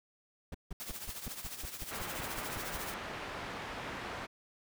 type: noise bursts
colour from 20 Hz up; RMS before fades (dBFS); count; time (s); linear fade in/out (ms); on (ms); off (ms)
brown; -39; 13; 0.52-2.765; 5; 25; 160
type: noise with tremolo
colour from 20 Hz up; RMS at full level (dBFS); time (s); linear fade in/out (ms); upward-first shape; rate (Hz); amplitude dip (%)
white; -41; 0.8-2.94; 0; triangle; 14; 70
type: low-pass noise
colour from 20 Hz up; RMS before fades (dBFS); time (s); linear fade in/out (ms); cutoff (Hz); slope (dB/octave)
white; -42; 1.9-4.27; 20; 1800; 12
effects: none